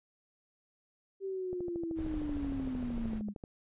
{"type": "linear sweep", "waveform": "sine", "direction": "down", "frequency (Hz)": [392, 201.3], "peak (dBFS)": -34, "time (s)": [1.2, 3.34], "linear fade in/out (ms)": 50}
{"type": "click train", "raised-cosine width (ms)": 2, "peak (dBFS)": -30, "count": 26, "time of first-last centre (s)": [1.53, 3.438], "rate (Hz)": 13.1}
{"type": "noise", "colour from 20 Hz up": "brown", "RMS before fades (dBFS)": -41, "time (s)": [1.95, 3.22], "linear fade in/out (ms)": 50}
{"effects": ["resampled to 8000 Hz"]}